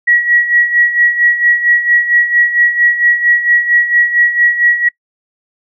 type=tone with tremolo; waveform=sine; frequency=1918 Hz; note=A#6; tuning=49 cents sharp; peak=-5 dBFS; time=0.07-4.89 s; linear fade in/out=10 ms; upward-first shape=sine; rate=4.4 Hz; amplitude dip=70%; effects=noise-tail reverb RT60 0.1 s tail -25 dB re dry